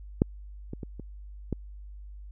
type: clicks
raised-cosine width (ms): 3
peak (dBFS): -7 / -22 / -23 / -26 / -16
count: 5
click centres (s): 0.219 / 0.734 / 0.832 / 0.997 / 1.527
effects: added 50 Hz sine -41 dBFS peak until 2.31 s